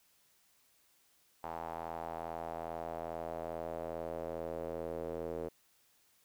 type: tone with band-pass filter sweep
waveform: square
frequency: 41.2 Hz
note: E1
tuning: in tune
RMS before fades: -41 dBFS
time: 1.43-5.49 s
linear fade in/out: 10 ms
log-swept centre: 840 to 470 Hz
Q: 3.4
effects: white hiss -70 dBFS RMS until 6.24 s